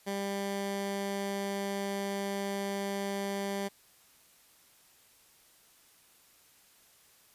15% pulse tone, 198.4 Hz, G3, 21 cents sharp, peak -26 dBFS, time 0.06-3.69 s, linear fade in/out 20 ms, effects white hiss -62 dBFS RMS until 7.34 s + resampled to 32000 Hz

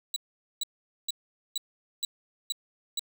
30% pulse tone bursts, 3926 Hz, B7, 11 cents flat, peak -25 dBFS, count 7, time 0.14-2.994 s, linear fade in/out 2 ms, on 22 ms, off 450 ms, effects none

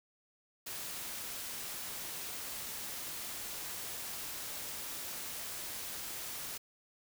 white noise, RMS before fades -42 dBFS, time 0.66-6.58 s, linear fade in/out 10 ms, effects none

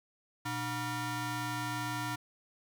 20% pulse ring-modulated tone, 422.1 Hz, G#4, 28 cents sharp, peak -26 dBFS, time 0.45-2.16 s, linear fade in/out 10 ms, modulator 543 Hz, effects none

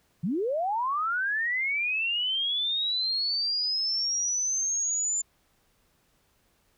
sine linear sweep, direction up, 145.9 to 7170 Hz, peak -25 dBFS, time 0.23-5.22 s, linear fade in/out 10 ms, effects pink hiss -68 dBFS RMS until 6.77 s

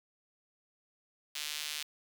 sawtooth tone with high-pass filter, 150.6 Hz, D3, 44 cents sharp, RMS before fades -39 dBFS, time 1.35-1.83 s, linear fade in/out 5 ms, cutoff 3200 Hz, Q 1.3, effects none

